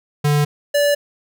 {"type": "tone pair in turn", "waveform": "square", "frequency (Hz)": [146.83, 579.2], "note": ["D3", "D5"], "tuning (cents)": [0, -24], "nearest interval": "2 octaves", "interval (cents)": 2376, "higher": "second", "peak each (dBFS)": -14, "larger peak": "neither", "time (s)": [[0.24, 0.45], [0.74, 0.95]], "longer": "neither", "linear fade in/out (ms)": 10, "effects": []}